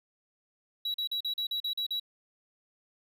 triangle tone bursts, 3896 Hz, B7, 24 cents flat, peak -28 dBFS, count 9, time 0.85-1.998 s, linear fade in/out 5 ms, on 92 ms, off 40 ms, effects none

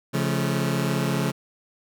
sawtooth chord, Db augmented, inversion none, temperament just, 138.59 / 173.24 / 216.5 Hz, Db3 / F3 / A3, 0 / -14 / -28 cents, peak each -21 / -23 / -24 dBFS, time 0.13-1.32 s, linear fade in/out 20 ms, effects none

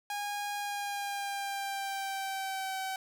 sawtooth tone with pitch glide, 819 to 764.2 Hz, G#5 to G5, -24 to -44 cents, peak -30 dBFS, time 0.1-2.96 s, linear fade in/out 2 ms, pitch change -120 cents, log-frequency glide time 0.55-2.79 s, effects none

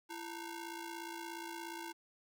sawtooth ring-modulated tone, 617 Hz, D#5, 15 cents flat, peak -36 dBFS, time 0.09-1.93 s, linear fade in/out 20 ms, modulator 280 Hz, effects none

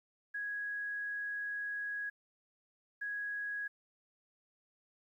sine tone bursts at uneven times, 1661.2 Hz, G#6, in tune, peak -36 dBFS, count 2, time 0.34-2.1 / 3.01-3.68 s, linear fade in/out 10 ms, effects 12-bit

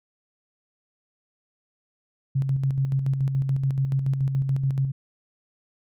sine tone with tremolo, 135.4 Hz, C#3, 40 cents flat, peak -19 dBFS, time 2.35-4.92 s, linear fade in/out 10 ms, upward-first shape square, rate 7 Hz, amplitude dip 45%, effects none

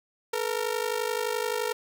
sawtooth ring-modulated tone, 460 Hz, A#4, 23 cents flat, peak -20 dBFS, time 0.33-1.73 s, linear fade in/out 5 ms, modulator 25.8 Hz, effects none

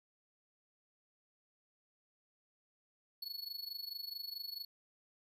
square tone with amplitude modulation, 4400 Hz, C#8, 14 cents flat, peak -39 dBFS, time 3.22-4.65 s, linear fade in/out 5 ms, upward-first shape sine, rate 24.6 Hz, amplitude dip 85%, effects none

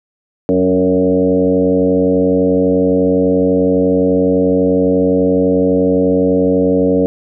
sine tone with frequency modulation, 370 Hz, F#4, in tune, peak -9 dBFS, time 0.49-7.06 s, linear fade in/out 0 ms, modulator 91.8 Hz, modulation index 2.1, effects none

